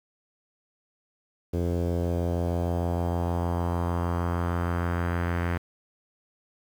sawtooth tone with low-pass filter sweep, 86.5 Hz, F2, 16 cents flat, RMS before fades -27 dBFS, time 1.53-5.58 s, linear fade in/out 10 ms, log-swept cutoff 450 to 1900 Hz, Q 2.2, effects 8-bit

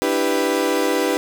35% pulse chord, E minor seventh, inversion third, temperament equal, 293.7 / 329.6 / 392 / 493.9 Hz, D4 / E4 / G4 / B4, 0 / 0 / 0 / 0 cents, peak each -22 / -23 / -21 / -20 dBFS, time 0.02-1.17 s, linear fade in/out 0 ms, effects none

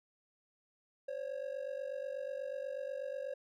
triangle ring-modulated tone, 546 Hz, C#5, 26 cents flat, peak -33 dBFS, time 1.08-3.34 s, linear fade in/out 5 ms, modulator 24.1 Hz, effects none

